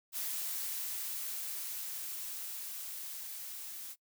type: noise with level ramp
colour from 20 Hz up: blue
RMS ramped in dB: -37 to -45 dBFS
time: 0.12-3.96 s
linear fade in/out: 50 ms
effects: noise-tail reverb RT60 0.1 s tail -23 dB re dry